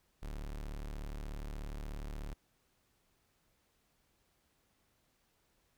40% pulse tone, 36.71 Hz, D1, in tune, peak -39 dBFS, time 0.22-2.34 s, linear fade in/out 10 ms, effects pink hiss -75 dBFS RMS until 5.77 s

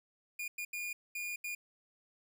45% pulse tone bursts at uneven times, 2429 Hz, D#7, 42 cents flat, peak -37 dBFS, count 5, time 0.39-0.48 / 0.58-0.65 / 0.73-0.93 / 1.15-1.36 / 1.44-1.55 s, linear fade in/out 5 ms, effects none

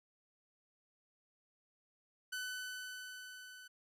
sawtooth tone with level ramp, 1504 Hz, F#6, 28 cents sharp, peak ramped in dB -35 to -49 dBFS, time 2.32-3.68 s, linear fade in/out 10 ms, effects resampled to 32000 Hz

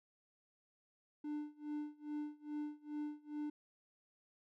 triangle tone with tremolo, 297.8 Hz, D4, 24 cents sharp, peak -36 dBFS, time 1.24-3.5 s, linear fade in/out 5 ms, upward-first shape sine, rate 2.4 Hz, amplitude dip 95%, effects none

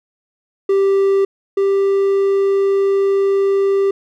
triangle tone pair in turn, 392 / 393.5 Hz, G4 / G4, 0 / +7 cents, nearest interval unison, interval 7 cents, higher second, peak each -9 / -10 dBFS, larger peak first, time 0.69-1.25 / 1.57-3.91 s, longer second, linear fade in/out 5 ms, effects none

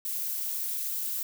violet noise with amplitude modulation, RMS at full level -29 dBFS, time 0.05-1.23 s, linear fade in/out 2 ms, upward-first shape sine, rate 230 Hz, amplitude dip 70%, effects none

